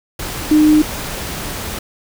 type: tone in noise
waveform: sine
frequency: 305.2 Hz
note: D#4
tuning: 33 cents flat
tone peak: -7 dBFS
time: 0.51-0.82 s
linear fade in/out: 5 ms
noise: pink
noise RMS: -25 dBFS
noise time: 0.19-1.79 s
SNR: +15 dB
effects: none